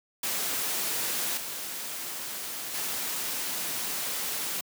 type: noise with level steps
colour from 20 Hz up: white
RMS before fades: -30 / -36 / -32 dBFS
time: 0.23-4.61 s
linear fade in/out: 5 ms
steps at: 1.37 / 2.74 s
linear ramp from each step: 5 ms
effects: high-pass 150 Hz 12 dB/octave